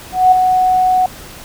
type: tone with ADSR envelope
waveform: sine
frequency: 740 Hz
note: F#5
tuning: in tune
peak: -3 dBFS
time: 0.12-1.06 s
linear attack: 200 ms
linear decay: 6 ms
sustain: -6 dB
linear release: 3 ms
effects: pink hiss -34 dBFS RMS until 1.44 s